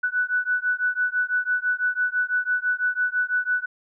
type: beating tone pair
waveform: sine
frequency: 1483 / 1489 Hz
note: F#6 / F#6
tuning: +4 / +11 cents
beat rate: 6 Hz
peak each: -24 dBFS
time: 0.03-3.66 s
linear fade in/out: 10 ms
effects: none